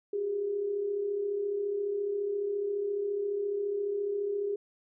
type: tone pair together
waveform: sine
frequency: 372.6 / 407.1 Hz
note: F#4 / G#4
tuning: +12 / -35 cents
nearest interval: major second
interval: 153 cents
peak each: -39 / -29 dBFS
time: 0.13-4.56 s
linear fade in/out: 5 ms
effects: none